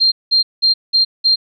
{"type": "tone bursts", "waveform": "sine", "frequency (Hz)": 4186, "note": "C8", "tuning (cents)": 0, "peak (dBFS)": -9, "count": 5, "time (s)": [0, 1.36], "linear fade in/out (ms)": 20, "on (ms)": 120, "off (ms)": 190, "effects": []}